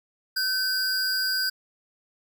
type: tone pair together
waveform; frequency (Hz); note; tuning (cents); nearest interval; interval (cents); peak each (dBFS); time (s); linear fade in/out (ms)
square; 1530 / 4857; G6 / D#8; -42 / -43; octave + minor sixth; 1999; -28 / -26; 0.36-1.5; 10
effects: none